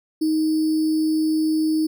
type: tone with sample-and-hold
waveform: sine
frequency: 313.3 Hz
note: D#4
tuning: 12 cents sharp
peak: -17 dBFS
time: 0.21-1.87 s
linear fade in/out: 10 ms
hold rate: 4900 Hz
effects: none